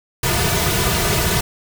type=noise with comb filter; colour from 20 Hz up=pink; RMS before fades=-18 dBFS; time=0.23-1.41 s; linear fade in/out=5 ms; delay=3.7 ms; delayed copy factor=-0.85; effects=none